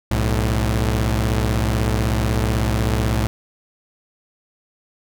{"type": "tone pair together", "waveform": "sawtooth", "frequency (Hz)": [62.45, 108.8], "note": ["B1", "A2"], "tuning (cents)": [20, -19], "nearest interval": "minor seventh", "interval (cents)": 961, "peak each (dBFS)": -16, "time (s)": [0.11, 3.27], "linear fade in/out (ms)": 0, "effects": []}